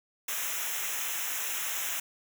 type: noise with comb filter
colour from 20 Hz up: white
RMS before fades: -33 dBFS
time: 0.28-2 s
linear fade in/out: 5 ms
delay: 0.22 ms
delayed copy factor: -1
effects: none